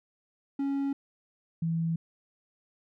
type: tone pair in turn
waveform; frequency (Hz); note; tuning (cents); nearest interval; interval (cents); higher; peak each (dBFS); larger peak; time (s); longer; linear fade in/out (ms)
triangle / sine; 277.2 / 164.82; C#4 / E3; 0 / 0; major sixth; 900; first; -25 / -26; first; 0.59-0.93 / 1.62-1.96; neither; 5
effects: none